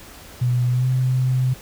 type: tone with pitch glide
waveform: sine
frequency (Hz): 123.3 to 128.39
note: B2 to C3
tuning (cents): -2 to -32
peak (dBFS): -16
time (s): 0.41-1.54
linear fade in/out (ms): 10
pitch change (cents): +70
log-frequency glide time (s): 0.7-0.86
effects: pink hiss -42 dBFS RMS until 1.61 s